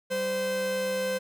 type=tone pair together; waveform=45% pulse; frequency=193.4 / 516.3 Hz; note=G3 / C5; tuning=-23 / -23 cents; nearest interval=octave + perfect fourth; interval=1700 cents; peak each=-37 / -27 dBFS; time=0.1-1.19 s; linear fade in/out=20 ms; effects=none